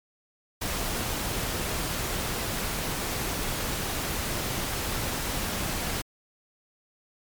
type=noise; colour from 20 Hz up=pink; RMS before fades=-30 dBFS; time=0.61-6.02 s; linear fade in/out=10 ms; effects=MP3 96 kbps